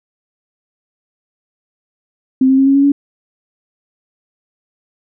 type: tone with pitch steps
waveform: sine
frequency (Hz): 261.6 / 265.7 / 269.9 / 274.1 / 278.4 / 282.8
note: C4 / C4 / C#4 / C#4 / C#4 / C#4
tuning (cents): 0 / +27 / -46 / -19 / +8 / +35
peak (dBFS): -7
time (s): 2.41-2.92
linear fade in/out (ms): 5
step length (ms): 85
effects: none